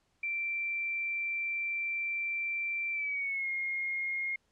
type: tone with pitch glide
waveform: sine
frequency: 2349 to 2142 Hz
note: D7 to C7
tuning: 0 to +40 cents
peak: -31 dBFS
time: 0.23-4.36 s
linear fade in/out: 5 ms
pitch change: -160 cents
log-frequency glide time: 2.92-3.49 s
effects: pink hiss -74 dBFS RMS until 4.51 s + low-pass 8000 Hz 12 dB/octave